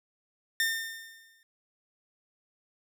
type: tone with exponential decay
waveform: sawtooth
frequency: 1811 Hz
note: A6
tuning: 49 cents sharp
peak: -20 dBFS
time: 0.6-1.43 s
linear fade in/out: 1 ms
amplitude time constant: 180 ms
effects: none